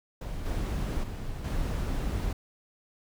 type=noise with level steps; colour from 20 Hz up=brown; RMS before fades=-35 / -30 / -36 / -30 dBFS; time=0.21-2.33 s; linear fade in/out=5 ms; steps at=0.45 / 1.03 / 1.44 s; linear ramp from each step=10 ms; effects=none